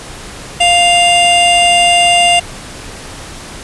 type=tone pair together; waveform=square; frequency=699.3 / 2794 Hz; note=F5 / F7; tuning=+2 / 0 cents; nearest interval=2 octaves; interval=2398 cents; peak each=-10 dBFS; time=0.6-2.4 s; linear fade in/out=10 ms; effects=pink hiss -29 dBFS RMS until 3.63 s + resampled to 24000 Hz